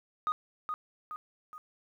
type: tone with echo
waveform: sine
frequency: 1240 Hz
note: D#6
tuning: 6 cents flat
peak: -25 dBFS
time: 0.27-0.32 s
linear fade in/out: 0 ms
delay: 420 ms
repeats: 3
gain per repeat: -6 dB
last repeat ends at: 1.58 s
effects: tanh soft clip ceiling -25 dBFS + 11-bit